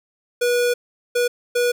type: tone bursts at uneven times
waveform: square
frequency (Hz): 485.6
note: B4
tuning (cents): -29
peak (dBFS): -17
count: 3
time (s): 0.41-0.74 / 1.15-1.28 / 1.55-1.72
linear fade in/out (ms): 10
effects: none